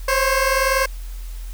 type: tone pair together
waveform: 15% pulse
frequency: 523.3 / 543.6 Hz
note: C5 / C#5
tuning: 0 / -34 cents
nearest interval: minor second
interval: 66 cents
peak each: -13 dBFS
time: 0.08-0.86 s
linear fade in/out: 5 ms
effects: added 42 Hz sine -28 dBFS peak until 1.53 s + white hiss -46 dBFS RMS until 1.53 s